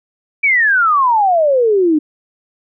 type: exponential sweep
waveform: sine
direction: down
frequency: 2349 to 293.7 Hz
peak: -9 dBFS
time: 0.43-1.99 s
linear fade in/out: 10 ms
effects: none